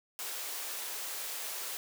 white high-pass noise, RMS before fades -39 dBFS, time 0.19-1.77 s, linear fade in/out 0 ms, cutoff 370 Hz, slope 24 dB/octave, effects none

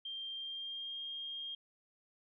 sine tone with pitch glide, 3177 to 3223 Hz, G7 to G7, +23 to +47 cents, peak -40 dBFS, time 0.05-1.55 s, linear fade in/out 5 ms, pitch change +24 cents, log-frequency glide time 0.32-0.98 s, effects none

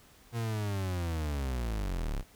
40% pulse linear sweep, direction down, 118.5 to 30.87 Hz, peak -30 dBFS, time 0.32-2.24 s, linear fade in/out 50 ms, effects pink hiss -59 dBFS RMS until 2.35 s

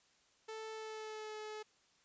sawtooth tone with pitch glide, 440 to 428.5 Hz, A4 to A4, 0 to -46 cents, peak -40 dBFS, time 0.48-1.63 s, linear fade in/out 10 ms, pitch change -46 cents, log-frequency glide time 0.72-1.38 s, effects white hiss -71 dBFS RMS until 2.04 s + resampled to 16000 Hz

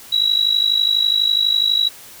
sine tone with amplitude modulation, 3889 Hz, B7, 27 cents flat, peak -10 dBFS, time 0.12-1.89 s, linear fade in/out 10 ms, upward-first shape sine, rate 52.1 Hz, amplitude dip 80%, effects white hiss -40 dBFS RMS until 2.2 s

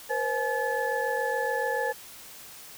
sine tone cluster, 478 / 525 / 850 / 1726 Hz, A#4 / C5 / G#5 / A6, +43 / +6 / +40 / -34 cents, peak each -31 dBFS, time 0.09-1.93 s, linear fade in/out 20 ms, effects white hiss -46 dBFS RMS until 2.77 s

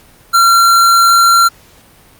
square tone, 1369 Hz, F6, 35 cents flat, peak -6 dBFS, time 0.33-1.49 s, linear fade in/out 20 ms, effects pink hiss -44 dBFS RMS until 2.19 s + Opus 48 kbps

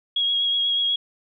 sine tone with vibrato, 3300 Hz, G#7, 12 cents flat, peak -19 dBFS, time 0.16-0.96 s, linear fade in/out 5 ms, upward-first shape sine, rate 8.2 Hz, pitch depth 18 cents each way, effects none

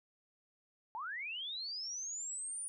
sine linear sweep, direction up, 830.6 to 9560 Hz, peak -39 dBFS, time 0.95-2.68 s, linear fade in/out 0 ms, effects none

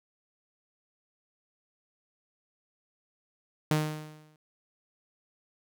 sawtooth tone with exponential decay, 153.6 Hz, D#3, 22 cents flat, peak -18 dBFS, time 3.71-4.36 s, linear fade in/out 2 ms, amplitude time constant 140 ms, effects none

